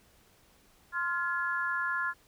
sine chord, F minor, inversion second, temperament equal with one note detuned, 1046.5 / 1396.9 / 1702 Hz, C6 / F6 / Ab6, 0 / 0 / +42 cents, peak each -35 / -32 / -33 dBFS, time 0.92-2.14 s, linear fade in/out 50 ms, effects pink hiss -63 dBFS RMS until 2.27 s

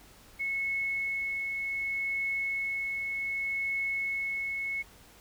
sine tone with tremolo, 2193 Hz, C#7, 19 cents flat, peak -28 dBFS, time 0.39-4.83 s, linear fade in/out 20 ms, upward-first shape triangle, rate 0.66 Hz, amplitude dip 30%, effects added 50 Hz sine -62 dBFS peak until 5.2 s + pink hiss -56 dBFS RMS until 5.2 s

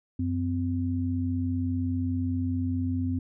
sine tone pair together, 92.5 / 257.3 Hz, F#2 / C4, 0 / -29 cents, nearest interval octave + tritone, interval 1771 cents, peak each -28 dBFS, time 0.19-3.19 s, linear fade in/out 5 ms, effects none

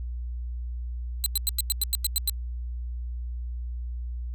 5% pulse tone bursts, 4048 Hz, B7, 42 cents sharp, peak -15 dBFS, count 10, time 1.24-2.296 s, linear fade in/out 0 ms, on 21 ms, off 94 ms, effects added 60 Hz sine -30 dBFS peak until 4.34 s

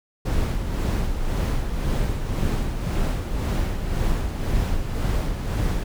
brown noise with tremolo, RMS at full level -21 dBFS, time 0.25-5.84 s, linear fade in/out 10 ms, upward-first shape sine, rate 1.9 Hz, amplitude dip 50%, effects none

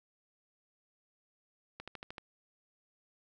click train, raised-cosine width 0.3 ms, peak -27 dBFS, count 6, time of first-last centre 1.8-2.182 s, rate 13.1 Hz, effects 11-bit

